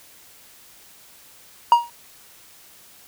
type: tone with exponential decay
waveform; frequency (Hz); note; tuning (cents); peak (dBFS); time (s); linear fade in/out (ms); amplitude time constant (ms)
triangle; 947; A#5; +27; -4; 1.72-1.9; 1; 39
effects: white hiss -49 dBFS RMS until 3.07 s